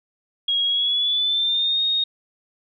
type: tone with pitch glide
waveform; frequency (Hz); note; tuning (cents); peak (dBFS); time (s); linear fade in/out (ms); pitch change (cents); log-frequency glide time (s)
sine; 3295 to 3720; G#7 to A#7; -14 to -4; -18; 0.48-2.04; 5; +210; 0.67-1.82
effects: none